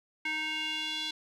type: tone with band-pass filter sweep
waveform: square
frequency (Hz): 311.1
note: D#4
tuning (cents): 0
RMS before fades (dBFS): -34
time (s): 0.25-1.11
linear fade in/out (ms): 5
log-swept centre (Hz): 2200 to 3600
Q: 4
effects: none